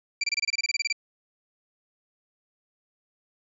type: tone bursts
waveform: 25% pulse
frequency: 2349 Hz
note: D7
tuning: in tune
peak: -19 dBFS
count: 14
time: 0.21-0.927 s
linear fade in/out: 5 ms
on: 28 ms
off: 25 ms
effects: resampled to 22050 Hz